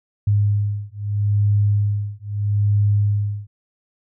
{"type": "beating tone pair", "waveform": "sine", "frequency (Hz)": [102.5, 103.28], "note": ["G#2", "G#2"], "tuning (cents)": [-22, -9], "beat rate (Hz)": 0.78, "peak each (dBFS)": -19, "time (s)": [0.27, 3.47], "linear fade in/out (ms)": 5, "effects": []}